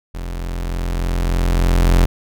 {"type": "tone with level ramp", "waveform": "40% pulse", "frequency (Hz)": 43.38, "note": "F1", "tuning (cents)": -11, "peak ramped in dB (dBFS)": [-24, -8], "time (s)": [0.14, 2.06], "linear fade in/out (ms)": 10, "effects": []}